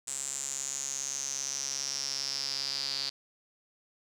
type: tone with band-pass filter sweep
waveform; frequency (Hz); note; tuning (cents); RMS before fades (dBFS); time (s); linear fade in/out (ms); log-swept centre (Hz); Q
sawtooth; 137.5; C#3; -14; -35; 0.07-3.1; 10; 7700 to 4600; 9
effects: none